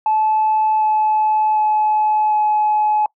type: tone with pitch steps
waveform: sine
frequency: 866 / 860.5 / 855.1 / 849.6 Hz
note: A5 / A5 / A5 / G#5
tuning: -28 / -39 / -50 / +39 cents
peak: -12 dBFS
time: 0.06-3.06 s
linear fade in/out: 2 ms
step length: 750 ms
effects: noise-tail reverb RT60 0.1 s tail -24 dB re dry + tanh soft clip ceiling -9 dBFS